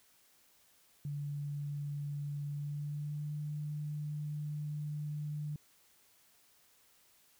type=tone with pitch glide; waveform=sine; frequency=144.6 to 149.18 Hz; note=D3 to D3; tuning=-27 to +27 cents; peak=-36 dBFS; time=1.05-5.56 s; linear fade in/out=2 ms; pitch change=+54 cents; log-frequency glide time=2.46-3.36 s; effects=white hiss -67 dBFS RMS until 7.39 s